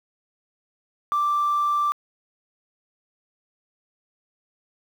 triangle tone, 1174.7 Hz, D6, in tune, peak -16 dBFS, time 1.12-1.92 s, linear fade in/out 0 ms, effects tanh soft clip ceiling -16 dBFS + 8-bit

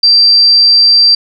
sine tone, 4699 Hz, D8, in tune, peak -3 dBFS, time 0.03-1.15 s, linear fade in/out 5 ms, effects none

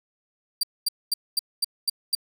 sawtooth tone bursts, 4699 Hz, D8, in tune, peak -17 dBFS, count 7, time 0.61-2.151 s, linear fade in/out 5 ms, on 23 ms, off 230 ms, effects none

